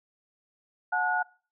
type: tone cluster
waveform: sine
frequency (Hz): 729 / 869 / 1453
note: F#5 / A5 / F#6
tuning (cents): -26 / -22 / -32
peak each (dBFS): -29 / -30 / -27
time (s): 0.92-1.23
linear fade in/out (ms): 10
effects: noise-tail reverb RT60 0.4 s tail -23 dB re dry